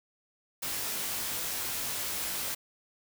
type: noise with comb filter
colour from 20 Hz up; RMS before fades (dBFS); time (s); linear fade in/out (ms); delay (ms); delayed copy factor
white; -34; 0.62-2.55; 10; 20; +0.55
effects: none